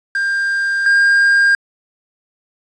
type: tone pair in turn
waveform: triangle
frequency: 1596 / 1607.1 Hz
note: G6 / G6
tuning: +31 / +43 cents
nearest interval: unison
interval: 12 cents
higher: second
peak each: -13 / -7 dBFS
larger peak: second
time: 0.15-0.86 / 0.86-1.55 s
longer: first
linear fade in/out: 2 ms
effects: resampled to 22050 Hz + 7-bit